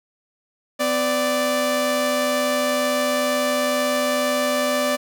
sawtooth tone pair together, 252.6 / 587.3 Hz, B3 / D5, +39 / 0 cents, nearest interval octave + minor third, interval 1461 cents, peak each -21 / -16 dBFS, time 0.79-4.97 s, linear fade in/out 20 ms, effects none

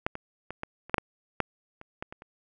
clicks, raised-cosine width 0.5 ms, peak -11 / -21 / -21 / -18 / -30 / -6 / -11 / -9 / -29 / -19 / -26 / -30 dBFS, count 12, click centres 0.065 / 0.154 / 0.506 / 0.634 / 0.896 / 0.943 / 0.982 / 1.403 / 1.814 / 2.025 / 2.125 / 2.221 s, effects none

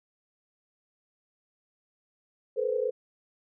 sine tone cluster, 433.2 / 487.2 / 517 Hz, A4 / B4 / C5, -27 / -24 / -21 cents, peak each -30 dBFS, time 2.56-2.91 s, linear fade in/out 20 ms, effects none

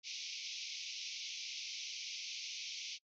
white band-pass noise, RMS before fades -45 dBFS, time 0.03-2.99 s, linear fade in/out 50 ms, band 2200 to 6200 Hz, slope 96 dB/octave, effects noise-tail reverb RT60 0.1 s tail -26 dB re dry

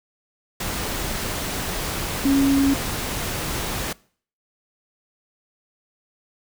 sine tone in noise, 275.6 Hz, C#4, 10 cents flat, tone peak -15 dBFS, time 2.25-2.74 s, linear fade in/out 5 ms, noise pink, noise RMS -27 dBFS, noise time 0.6-3.93 s, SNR +9 dB, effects noise-tail reverb RT60 0.5 s tail -23 dB re dry

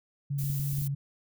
sine tone with vibrato, 140.5 Hz, C#3, 24 cents sharp, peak -28 dBFS, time 0.3-0.95 s, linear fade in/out 10 ms, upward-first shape sine, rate 6.3 Hz, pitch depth 13 cents each way
violet noise, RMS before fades -39 dBFS, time 0.38-0.88 s, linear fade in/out 10 ms
clicks, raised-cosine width 5 ms, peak -29 dBFS, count 6, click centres 0.439 / 0.501 / 0.596 / 0.733 / 0.785 / 0.817 s
effects none

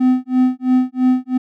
triangle tone with tremolo, 254.9 Hz, C4, 45 cents flat, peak -7 dBFS, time 0-1.38 s, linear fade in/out 10 ms, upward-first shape sine, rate 3 Hz, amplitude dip 100%, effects none

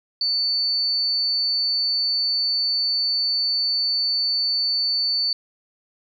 sine tone, 4500 Hz, C#8, 25 cents sharp, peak -19 dBFS, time 0.21-5.33 s, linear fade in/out 2 ms, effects 9-bit

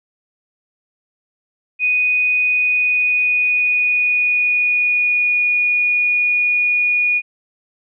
sine tone with pitch glide, 2485 to 2452 Hz, D#7 to D#7, -3 to -26 cents, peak -13 dBFS, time 1.79-7.22 s, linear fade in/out 50 ms, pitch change -23 cents, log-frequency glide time 2.43-5.45 s, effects none

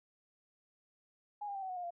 sine tone with pitch steps, 828 / 803.5 / 779.7 / 756.7 / 734.3 / 712.5 / 691.5 Hz, G#5 / G5 / G5 / F#5 / F#5 / F5 / F5, -5 / +43 / -10 / +39 / -13 / +34 / -17 cents, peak -38 dBFS, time 1.41-1.907 s, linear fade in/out 10 ms, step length 71 ms, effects none

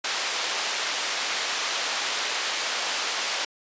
white band-pass noise, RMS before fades -28 dBFS, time 0.04-3.45 s, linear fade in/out 5 ms, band 540 to 5000 Hz, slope 12 dB/octave, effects resampled to 16000 Hz

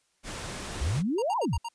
pink noise, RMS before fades -37 dBFS, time 0.23-1.03 s, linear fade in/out 50 ms
sine exponential two-way sweep, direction up then down, 61.2 to 1048 to 61.2 Hz, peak -25 dBFS, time 0.81-1.58 s, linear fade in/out 5 ms, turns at 1.37 s
square tone bursts, 932.3 Hz, A#5, in tune, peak -33 dBFS, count 5, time 1.18-1.687 s, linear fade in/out 5 ms, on 43 ms, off 73 ms
effects white hiss -71 dBFS RMS until 1.74 s + resampled to 22050 Hz

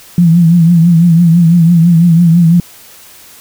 sine tone with vibrato, 169.1 Hz, E3, 44 cents sharp, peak -3 dBFS, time 0.18-2.6 s, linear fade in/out 2 ms, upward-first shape triangle, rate 6 Hz, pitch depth 90 cents each way, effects white hiss -37 dBFS RMS until 3.4 s

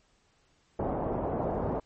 white low-pass noise, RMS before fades -31 dBFS, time 0.79-1.8 s, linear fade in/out 5 ms, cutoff 770 Hz, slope 24 dB/octave, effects pink hiss -68 dBFS RMS until 1.85 s + MP3 32 kbps

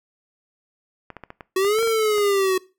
clicks, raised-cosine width 0.5 ms, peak -21 dBFS, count 10, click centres 1.103 / 1.167 / 1.237 / 1.304 / 1.408 / 1.648 / 1.787 / 1.828 / 1.874 / 2.182 s
square exponential two-way sweep, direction up then down, 370 to 460 to 370 Hz, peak -18 dBFS, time 1.56-2.58 s, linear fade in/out 5 ms, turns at 1.83 s
effects noise-tail reverb RT60 0.3 s tail -21 dB re dry

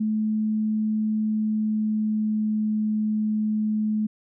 sine tone with pitch glide, 215.9 to 214.4 Hz, A3 to A3, -33 to -45 cents, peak -21 dBFS, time 0-4.07 s, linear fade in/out 10 ms, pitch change -12 cents, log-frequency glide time 1.15-2.76 s, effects none

